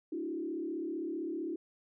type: tone with frequency modulation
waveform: sine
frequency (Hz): 329.6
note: E4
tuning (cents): 0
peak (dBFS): -34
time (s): 0.12-1.56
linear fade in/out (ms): 5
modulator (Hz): 35.5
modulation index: 1.2
effects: none